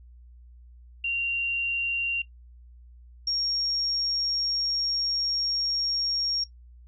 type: tone pair in turn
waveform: sine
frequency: 2766 / 5561 Hz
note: F7 / F8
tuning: -17 / -8 cents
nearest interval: octave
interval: 1209 cents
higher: second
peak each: -24 dBFS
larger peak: neither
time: 1.04-2.22 / 3.27-6.44 s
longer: second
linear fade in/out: 5 ms
effects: noise-tail reverb RT60 0.1 s tail -17 dB re dry + added 60 Hz sine -47 dBFS peak until 6.87 s